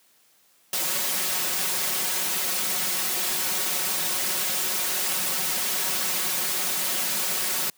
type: noise with comb filter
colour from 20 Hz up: white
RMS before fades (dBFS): -26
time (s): 0.73-7.7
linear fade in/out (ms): 2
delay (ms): 5.4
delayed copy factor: +0.85
effects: white hiss -61 dBFS RMS until 7.77 s + high-pass 150 Hz 12 dB/octave